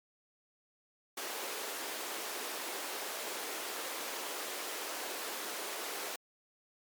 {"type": "high-pass noise", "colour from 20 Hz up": "pink", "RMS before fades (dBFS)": -40, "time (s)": [1.17, 6.16], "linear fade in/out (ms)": 5, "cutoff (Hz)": 350, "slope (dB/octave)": 24, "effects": ["MP3 96 kbps"]}